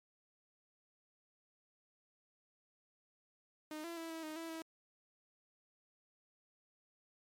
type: tone with pitch steps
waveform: sawtooth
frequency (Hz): 307.5 / 337.6 / 328.8 / 324.9 / 310.2 / 329.3 / 324.2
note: D#4 / E4 / E4 / E4 / D#4 / E4 / E4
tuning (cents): -20 / +41 / -4 / -25 / -5 / -2 / -29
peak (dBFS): -39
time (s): 3.71-4.62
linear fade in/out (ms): 2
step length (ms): 130
effects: MP3 64 kbps